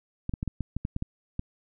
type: clicks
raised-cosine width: 5 ms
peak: -17 dBFS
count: 10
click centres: 0.294 / 0.338 / 0.429 / 0.477 / 0.607 / 0.766 / 0.851 / 0.964 / 1.024 / 1.394 s
effects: none